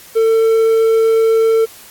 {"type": "tone", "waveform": "triangle", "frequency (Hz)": 448.7, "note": "A4", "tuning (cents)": 34, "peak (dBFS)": -7, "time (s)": [0.15, 1.66], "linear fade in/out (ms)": 20, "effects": ["white hiss -39 dBFS RMS until 1.9 s", "AAC 64 kbps"]}